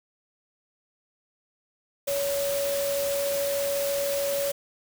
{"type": "tone in noise", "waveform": "sine", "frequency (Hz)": 562, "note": "C#5", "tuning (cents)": 24, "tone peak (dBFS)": -25, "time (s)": [2.07, 4.52], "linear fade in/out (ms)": 10, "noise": "white", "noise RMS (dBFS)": -33, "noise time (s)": [2.07, 4.52], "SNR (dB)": 5, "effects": []}